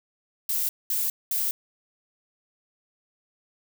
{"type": "noise bursts", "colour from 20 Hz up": "violet", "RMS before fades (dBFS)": -26, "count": 3, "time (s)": [0.49, 1.51], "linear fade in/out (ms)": 2, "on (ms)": 200, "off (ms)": 210, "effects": []}